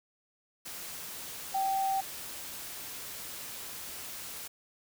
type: tone in noise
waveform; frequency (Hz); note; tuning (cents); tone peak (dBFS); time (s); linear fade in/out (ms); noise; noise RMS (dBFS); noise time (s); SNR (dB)
sine; 776; G5; -18; -27; 1.54-2.01; 10; white; -42; 0.65-4.48; +12
effects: none